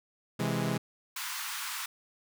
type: chord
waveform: sawtooth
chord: C augmented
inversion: none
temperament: equal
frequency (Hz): 130.81 / 164.81 / 207.7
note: C3 / E3 / G#3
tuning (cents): 0 / 0 / 0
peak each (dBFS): -29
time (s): 0.39-0.78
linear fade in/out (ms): 10
type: high-pass noise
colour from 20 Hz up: pink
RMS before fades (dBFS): -37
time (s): 1.16-1.86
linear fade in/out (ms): 5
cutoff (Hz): 950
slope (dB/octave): 48
effects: none

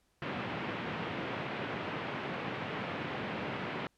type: band-pass noise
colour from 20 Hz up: pink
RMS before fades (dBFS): -38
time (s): 0.22-3.87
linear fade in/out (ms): 2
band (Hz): 120 to 2900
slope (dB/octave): 24
effects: pink hiss -74 dBFS RMS until 3.97 s + low-pass 12000 Hz 12 dB/octave

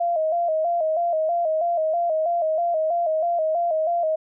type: tone with vibrato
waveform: sine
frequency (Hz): 659.3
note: E5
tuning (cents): 0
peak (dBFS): -19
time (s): 0-4.16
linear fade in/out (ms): 10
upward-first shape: square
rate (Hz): 3.1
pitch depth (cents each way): 78
effects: none

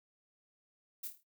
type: noise with echo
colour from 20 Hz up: violet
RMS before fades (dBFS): -41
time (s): 1.03-1.08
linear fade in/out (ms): 10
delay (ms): 26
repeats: 6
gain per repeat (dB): -6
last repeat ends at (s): 1.236
effects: noise-tail reverb RT60 0.1 s tail -18 dB re dry

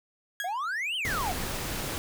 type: tone with exponential decay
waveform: 35% pulse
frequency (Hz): 1652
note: G#6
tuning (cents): -10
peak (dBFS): -26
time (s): 0.4-0.58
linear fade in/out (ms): 1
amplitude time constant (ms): 38
type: exponential two-way sweep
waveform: triangle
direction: up then down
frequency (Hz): 680 to 3172 to 680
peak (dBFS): -27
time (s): 0.44-1.32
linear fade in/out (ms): 5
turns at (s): 0.96
type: noise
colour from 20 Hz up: pink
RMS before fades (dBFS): -33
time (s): 1.05-1.98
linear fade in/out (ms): 0
effects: none

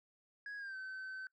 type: tone with pitch glide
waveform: sine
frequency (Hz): 1661.2 to 1532.2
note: G#6 to G6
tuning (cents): 0 to -40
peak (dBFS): -40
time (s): 0.46-1.27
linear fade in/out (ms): 2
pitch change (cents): -140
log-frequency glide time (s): 0.57-0.76
effects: noise-tail reverb RT60 0.1 s tail -23 dB re dry + tanh soft clip ceiling -42 dBFS

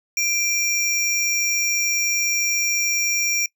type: tone pair together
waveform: square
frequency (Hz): 2381 / 5650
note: D7 / F8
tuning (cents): +23 / +19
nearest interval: octave + minor third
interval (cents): 1496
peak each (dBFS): -22 / -23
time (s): 0.17-3.46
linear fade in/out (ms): 2
effects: noise-tail reverb RT60 0.1 s tail -23 dB re dry

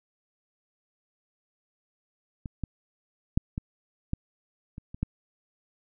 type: clicks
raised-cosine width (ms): 5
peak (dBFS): -23 / -18 / -9 / -18 / -15 / -27 / -27 / -14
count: 8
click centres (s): 2.458 / 2.637 / 3.375 / 3.579 / 4.134 / 4.781 / 4.945 / 5.03
effects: none

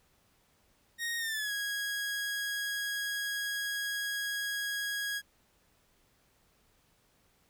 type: tone with pitch glide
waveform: sawtooth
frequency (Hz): 1864.7 to 1651.7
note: A#6 to G#6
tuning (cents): 0 to -10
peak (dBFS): -29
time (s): 0.98-5.22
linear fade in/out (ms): 50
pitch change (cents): -210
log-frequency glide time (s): 1.18-1.52
effects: pink hiss -69 dBFS RMS until 7.49 s

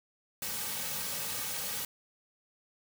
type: noise with comb filter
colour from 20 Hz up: white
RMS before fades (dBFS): -36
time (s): 0.42-1.85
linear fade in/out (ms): 2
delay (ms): 2.9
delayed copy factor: -0.85
effects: none

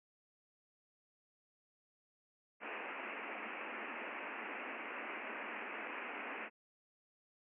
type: band-pass noise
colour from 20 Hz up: white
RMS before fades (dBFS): -45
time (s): 2.6-6.5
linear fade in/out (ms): 50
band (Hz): 210 to 2700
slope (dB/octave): 96
effects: none

